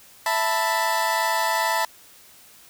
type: chord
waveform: 30% pulse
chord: E suspended fourth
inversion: none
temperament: equal with one note detuned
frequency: 659.3 / 885.6 / 987.8 Hz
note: E5 / A5 / B5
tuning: 0 / +11 / 0 cents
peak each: -25 / -21 / -22 dBFS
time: 0.26-1.85 s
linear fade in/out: 2 ms
effects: white hiss -50 dBFS RMS until 2.69 s